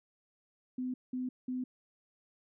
sine tone bursts, 253.6 Hz, B3, 46 cents sharp, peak -33 dBFS, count 3, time 0.78-1.64 s, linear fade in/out 5 ms, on 160 ms, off 190 ms, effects none

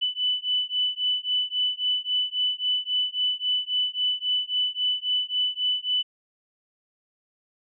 sine beating tone pair, 2988 / 2991.7 Hz, F#7 / F#7, +16 / +18 cents, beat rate 3.7 Hz, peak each -26 dBFS, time 0.01-6.03 s, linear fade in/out 20 ms, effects none

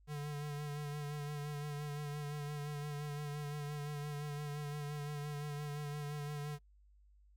square tone with vibrato, 146.83 Hz, D3, in tune, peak -40 dBFS, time 0.07-6.59 s, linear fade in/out 50 ms, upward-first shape sine, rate 5.8 Hz, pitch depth 30 cents each way, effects noise-tail reverb RT60 0.1 s tail -23 dB re dry + added 50 Hz sine -62 dBFS peak until 7.36 s

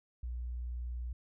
sine tone, 60.5 Hz, B1, 35 cents flat, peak -36 dBFS, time 0.23-1.13 s, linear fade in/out 5 ms, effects none

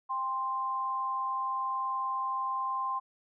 sine tone pair together, 795.8 / 1046.5 Hz, G5 / C6, +26 / 0 cents, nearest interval perfect fourth, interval 474 cents, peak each -38 / -30 dBFS, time 0.09-3 s, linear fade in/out 20 ms, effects none

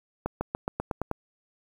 accelerating click train, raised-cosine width 1 ms, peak -14 dBFS, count 8, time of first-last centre 0.26-1.113 s, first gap 150 ms, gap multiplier 0.93, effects 8-bit

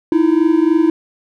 triangle tone pair together, 312.2 / 335.6 Hz, D#4 / E4, +6 / +31 cents, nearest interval minor second, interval 125 cents, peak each -11 dBFS, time 0.12-0.9 s, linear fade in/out 2 ms, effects none

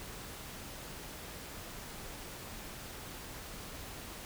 silence, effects pink hiss -46 dBFS RMS until 4.25 s

